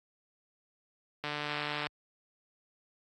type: click train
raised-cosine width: 0.3 ms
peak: -19 dBFS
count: 94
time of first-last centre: 1.24-1.868 s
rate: 148 Hz
effects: high-pass 60 Hz 12 dB/octave + AAC 32 kbps